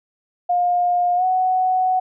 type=tone with pitch glide; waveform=sine; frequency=710 to 742.7 Hz; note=F5 to F#5; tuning=+28 to +6 cents; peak=-15 dBFS; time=0.49-2 s; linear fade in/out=10 ms; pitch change=+78 cents; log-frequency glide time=1.16-1.24 s; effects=none